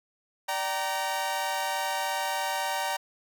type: chord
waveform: sawtooth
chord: G minor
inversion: second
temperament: equal with one note detuned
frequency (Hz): 587.3 / 768.7 / 932.3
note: D5 / G5 / Bb5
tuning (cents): 0 / -34 / 0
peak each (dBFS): -32 / -28 / -27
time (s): 0.48-2.97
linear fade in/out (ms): 10
effects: none